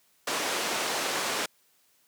pink band-pass noise, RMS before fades -30 dBFS, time 0.27-1.46 s, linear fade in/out 5 ms, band 410 to 8700 Hz, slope 12 dB/octave, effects white hiss -66 dBFS RMS until 2.07 s + high-pass 100 Hz 12 dB/octave

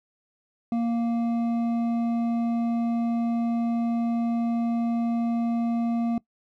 sine tone with hard clipping, 233.1 Hz, A#3, in tune, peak -24 dBFS, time 0.72-6.18 s, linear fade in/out 2 ms, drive 7 dB, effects noise-tail reverb RT60 0.1 s tail -21 dB re dry

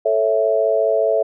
sine chord, A major, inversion none, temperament equal, 440 / 554.4 / 659.3 Hz, A4 / C#5 / E5, 0 / 0 / 0 cents, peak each -19 / -20 / -17 dBFS, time 0.05-1.23 s, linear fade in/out 10 ms, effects none

